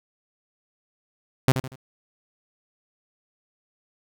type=tone with echo; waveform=sawtooth; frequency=130.81 Hz; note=C3; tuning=in tune; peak=-10 dBFS; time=1.48-1.52 s; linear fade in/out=0 ms; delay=79 ms; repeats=3; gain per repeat=-9 dB; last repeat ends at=1.757 s; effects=none